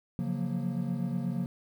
triangle chord, Gb major seventh, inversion second, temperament equal with one note detuned, 138.59 / 174.61 / 182.87 / 233.1 Hz, Db3 / F3 / Gb3 / Bb3, 0 / 0 / -20 / 0 cents, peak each -33 dBFS, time 0.19-1.46 s, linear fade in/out 0 ms, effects 10-bit

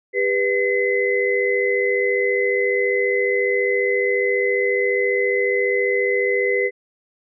sine tone cluster, 398.8 / 493.4 / 2036 Hz, G4 / B4 / C7, +30 / -2 / -48 cents, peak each -21 dBFS, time 0.13-6.71 s, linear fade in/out 50 ms, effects none

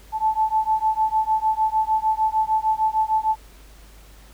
sine beating tone pair, 870 / 876.6 Hz, A5 / A5, -20 / -7 cents, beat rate 6.6 Hz, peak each -21 dBFS, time 0.12-3.36 s, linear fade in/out 50 ms, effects added 50 Hz sine -45 dBFS peak until 4.33 s + pink hiss -51 dBFS RMS until 4.33 s

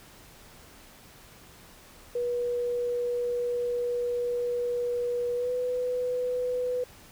sine tone with pitch glide, 484.5 to 497.3 Hz, B4 to B4, -33 to +12 cents, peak -26 dBFS, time 2.15-6.84 s, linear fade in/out 5 ms, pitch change +45 cents, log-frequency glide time 5.35-5.51 s, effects pink hiss -52 dBFS RMS until 7.11 s

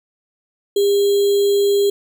sine tone with sample-and-hold, 402.5 Hz, G4, 46 cents sharp, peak -12 dBFS, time 0.76-1.9 s, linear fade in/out 5 ms, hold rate 3675 Hz, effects none

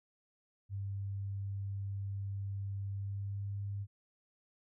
sine tone with pitch glide, 98.9 to 100.28 Hz, G2 to G2, +16 to +40 cents, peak -36 dBFS, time 0.69-3.87 s, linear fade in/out 50 ms, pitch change +24 cents, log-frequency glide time 2.91-3.52 s, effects none

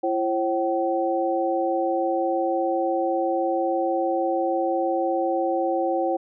sine tone cluster, 338.4 / 538 / 764 Hz, E4 / C5 / G5, +45 / +48 / -45 cents, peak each -25 dBFS, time 0.03-6.17 s, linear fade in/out 10 ms, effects none

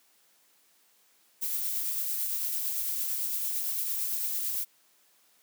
violet noise with tremolo, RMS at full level -30 dBFS, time 1.41-4.65 s, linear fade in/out 20 ms, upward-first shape triangle, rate 8.9 Hz, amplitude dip 30%, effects white hiss -65 dBFS RMS until 5.42 s + high-pass 200 Hz 12 dB/octave

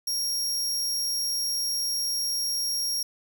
sawtooth tone, 5588 Hz, F8, in tune, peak -23 dBFS, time 0.07-3.03 s, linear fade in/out 5 ms, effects 9-bit

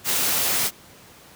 white noise, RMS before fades -22 dBFS, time 0.04-0.71 s, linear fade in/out 50 ms, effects pink hiss -48 dBFS RMS until 1.35 s + high-pass 80 Hz 12 dB/octave

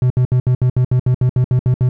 triangle tone bursts, 125.8 Hz, B2, 32 cents sharp, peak -8 dBFS, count 13, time 0.02-1.89 s, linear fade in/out 2 ms, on 82 ms, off 67 ms, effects none

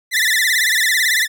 sawtooth tone with vibrato, 1885 Hz, A#6, 19 cents sharp, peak -10 dBFS, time 0.11-1.28 s, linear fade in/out 50 ms, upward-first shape sine, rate 18 Hz, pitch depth 150 cents each way, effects none

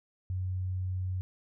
sine tone, 92.5 Hz, F#2, in tune, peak -30 dBFS, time 0.3-1.21 s, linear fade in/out 0 ms, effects none

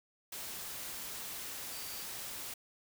sine tone in noise, 4648 Hz, D8, 19 cents flat, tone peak -50 dBFS, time 1.72-2.04 s, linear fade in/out 5 ms, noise white, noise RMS -43 dBFS, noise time 0.32-2.54 s, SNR -10 dB, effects none

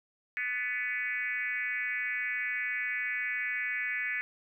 sine tone with frequency modulation, 1994 Hz, B6, 16 cents sharp, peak -30 dBFS, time 0.37-4.21 s, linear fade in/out 0 ms, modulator 253 Hz, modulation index 1.5, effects 12-bit

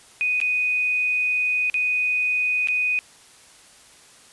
sine tone with dropouts, 2489 Hz, D#7, in tune, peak -19 dBFS, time 0.21-2.99 s, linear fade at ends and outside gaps 0 ms, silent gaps 0.402-0.414 / 1.699-1.742 / 2.673-2.685 s, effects white hiss -50 dBFS RMS until 4.32 s + resampled to 24000 Hz

